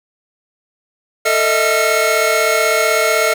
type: tone cluster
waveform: 45% pulse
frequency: 445.3 / 617 / 653 / 1375 / 2179 Hz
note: A4 / D#5 / E5 / F6 / C#7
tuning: +21 / -15 / -17 / -27 / -30 cents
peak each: -19 dBFS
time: 1.25-3.34 s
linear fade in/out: 10 ms
effects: none